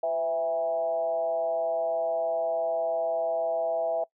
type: tone with frequency modulation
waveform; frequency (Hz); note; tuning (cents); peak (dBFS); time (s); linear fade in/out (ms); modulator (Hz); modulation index
sine; 659.3; E5; 0; -24; 0.03-4.04; 5; 154; 0.64
effects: noise-tail reverb RT60 0.1 s tail -22 dB re dry

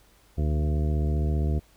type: harmonic tone with a mistuned harmonic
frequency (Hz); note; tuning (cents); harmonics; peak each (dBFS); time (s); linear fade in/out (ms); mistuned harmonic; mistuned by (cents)
75.3; D2; +44; 1 / 2 / 3 / 4 / 5 / 6 / 7 / 9; -23 / -29 / -35 / -38 / -38 / -42 / -45 / -43; 0.37-1.6; 20; 1; -43
effects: added 50 Hz sine -60 dBFS peak until 1.76 s + pink hiss -60 dBFS RMS until 1.76 s

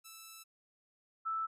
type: tone pair in turn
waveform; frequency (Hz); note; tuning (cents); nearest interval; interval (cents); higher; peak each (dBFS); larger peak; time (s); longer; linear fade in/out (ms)
5% pulse / sine; 1318.5 / 1318.5; E6 / E6; 0 / 0; unison; 0; neither; -38 / -33; second; 0.04-0.44 / 1.25-1.47; first; 20
effects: resampled to 32000 Hz

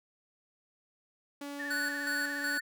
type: tone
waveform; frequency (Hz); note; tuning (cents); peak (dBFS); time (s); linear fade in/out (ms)
sawtooth; 284.8; C#4; +47; -35; 1.41-2.58; 5
type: tone with vibrato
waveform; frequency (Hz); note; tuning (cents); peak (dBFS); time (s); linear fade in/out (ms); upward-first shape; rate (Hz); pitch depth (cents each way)
sine; 1760; A6; 0; -36; 1.59-2.61; 10; sine; 17; 53
type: tone with tremolo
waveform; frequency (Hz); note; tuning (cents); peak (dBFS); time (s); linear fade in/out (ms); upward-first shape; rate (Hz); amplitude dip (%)
square; 1482; F#6; +2; -32; 1.7-2.6; 10; square; 2.7; 60
effects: none

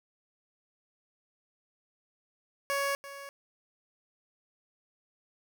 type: tone with echo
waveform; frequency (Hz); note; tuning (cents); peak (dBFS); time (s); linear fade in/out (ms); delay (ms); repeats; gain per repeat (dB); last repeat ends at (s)
15% pulse; 558; C#5; +11; -22; 2.7-2.95; 0; 340; 1; -14; 3.29
effects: none

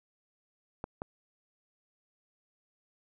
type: clicks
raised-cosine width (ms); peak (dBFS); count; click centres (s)
1; -22; 2; 0.841 / 1.019
effects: none

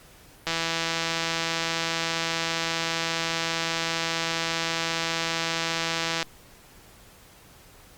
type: click train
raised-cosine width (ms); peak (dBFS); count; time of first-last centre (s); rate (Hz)
0.2; -9; 951; 0.47-6.228; 165
effects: pink hiss -52 dBFS RMS until 7.97 s + Opus 48 kbps

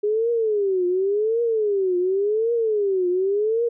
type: tone with vibrato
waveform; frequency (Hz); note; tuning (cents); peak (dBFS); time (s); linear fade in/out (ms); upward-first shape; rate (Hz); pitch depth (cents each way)
sine; 409.5; G#4; -24; -18; 0.03-3.69; 10; triangle; 0.9; 260
effects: none

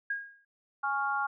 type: tone with exponential decay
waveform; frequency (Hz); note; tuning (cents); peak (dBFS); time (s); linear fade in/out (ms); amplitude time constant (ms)
sine; 1632; G#6; -31; -27; 0.1-0.45; 5; 75
type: chord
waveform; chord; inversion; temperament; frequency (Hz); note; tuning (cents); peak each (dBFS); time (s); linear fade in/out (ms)
sine; Db major; second; equal; 830.6 / 1108.7 / 1396.9; Ab5 / Db6 / F6; 0 / 0 / 0; -32 / -34 / -31; 0.83-1.27; 10
effects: none

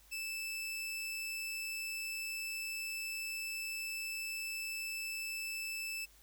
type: tone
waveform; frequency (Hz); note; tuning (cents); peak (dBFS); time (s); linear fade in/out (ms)
sawtooth; 2634; E7; -2; -35; 0.11-6.06; 20
effects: added 50 Hz sine -64 dBFS peak until 6.22 s + white hiss -64 dBFS RMS until 6.22 s

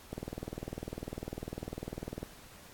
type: click train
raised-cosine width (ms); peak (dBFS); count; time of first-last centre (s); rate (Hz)
2; -24; 43; 0.13-2.23; 20
effects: pink hiss -54 dBFS RMS until 2.73 s + AAC 64 kbps

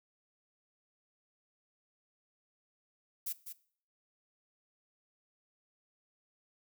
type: noise with echo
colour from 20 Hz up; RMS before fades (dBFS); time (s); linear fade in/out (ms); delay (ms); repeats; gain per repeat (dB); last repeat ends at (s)
violet; -37; 3.26-3.33; 10; 200; 1; -8; 3.53
effects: noise-tail reverb RT60 0.5 s tail -18 dB re dry

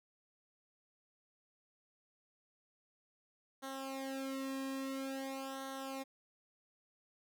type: tone with flanger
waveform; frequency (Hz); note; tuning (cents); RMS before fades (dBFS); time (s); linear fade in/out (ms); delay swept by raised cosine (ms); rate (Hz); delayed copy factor
sawtooth; 268.6; C4; +46; -42; 3.62-6.04; 20; 0.4 to 1.4; 0.49; -0.9
effects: none

